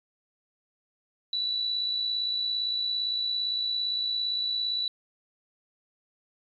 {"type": "tone with amplitude modulation", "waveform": "sine", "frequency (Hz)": 3951, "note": "B7", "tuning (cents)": 0, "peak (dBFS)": -24, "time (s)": [1.33, 4.88], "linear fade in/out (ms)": 2, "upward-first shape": "sine", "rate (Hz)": 57.6, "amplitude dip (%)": 40, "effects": ["MP3 96 kbps"]}